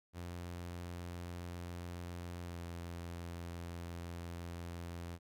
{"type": "tone with pitch glide", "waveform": "sawtooth", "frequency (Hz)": [87.31, 85.81], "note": ["F2", "F2"], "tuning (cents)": [0, -30], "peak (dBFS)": -39, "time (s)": [0.13, 5.19], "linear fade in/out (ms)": 50, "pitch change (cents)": -30, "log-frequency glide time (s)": [2.45, 2.57], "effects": []}